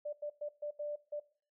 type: tone bursts at uneven times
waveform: sine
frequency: 590 Hz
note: D5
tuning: 8 cents sharp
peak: -36 dBFS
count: 6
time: 0.05-0.13 / 0.22-0.3 / 0.41-0.49 / 0.62-0.71 / 0.79-0.96 / 1.12-1.2 s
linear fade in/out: 10 ms
effects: noise-tail reverb RT60 0.5 s tail -19 dB re dry